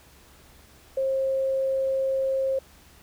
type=tone; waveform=sine; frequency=534 Hz; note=C5; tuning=35 cents sharp; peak=-22 dBFS; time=0.97-2.59 s; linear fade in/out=5 ms; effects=added 69 Hz sine -57 dBFS peak until 3.02 s + pink hiss -54 dBFS RMS until 3.02 s